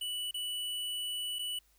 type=tone with dropouts; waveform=square; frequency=2960 Hz; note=F#7; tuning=in tune; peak=-35 dBFS; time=0.01-1.59 s; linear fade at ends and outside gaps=5 ms; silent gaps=0.311-0.342 / 1.387-1.391 s; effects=added 50 Hz sine -69 dBFS peak until 1.78 s + white hiss -70 dBFS RMS until 1.78 s